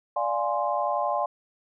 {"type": "chord", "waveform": "sine", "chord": "D half-diminished seventh", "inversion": "none", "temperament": "equal", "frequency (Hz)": [587.3, 698.5, 830.6, 1046.5], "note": ["D5", "F5", "Ab5", "C6"], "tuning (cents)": [0, 0, 0, 0], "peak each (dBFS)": -29, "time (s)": [0.16, 1.26], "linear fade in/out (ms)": 5, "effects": []}